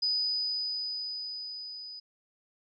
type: tone with level ramp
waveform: sine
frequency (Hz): 4978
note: D#8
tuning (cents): 0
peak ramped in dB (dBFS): -25 to -41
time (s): 0.02-2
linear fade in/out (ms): 10
effects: none